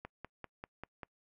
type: click train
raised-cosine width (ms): 0.5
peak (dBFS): -28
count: 6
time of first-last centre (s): 0.05-1.032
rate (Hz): 5.09
effects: noise-tail reverb RT60 0.1 s tail -26 dB re dry